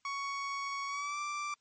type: tone with pitch glide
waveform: 30% pulse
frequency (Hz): 1115 to 1174.5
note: C#6 to D6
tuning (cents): +10 to 0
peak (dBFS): -32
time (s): 0.05-1.54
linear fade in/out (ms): 2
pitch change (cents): +90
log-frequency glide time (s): 0.87-1.19
effects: white hiss -75 dBFS RMS until 1.6 s + MP3 32 kbps